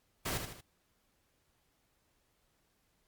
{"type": "noise with echo", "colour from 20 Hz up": "pink", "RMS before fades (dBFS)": -36, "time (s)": [0.25, 0.38], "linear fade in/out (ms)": 10, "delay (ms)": 77, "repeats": 3, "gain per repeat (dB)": -6, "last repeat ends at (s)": 0.611, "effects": ["pink hiss -75 dBFS RMS until 3.07 s", "Opus 48 kbps"]}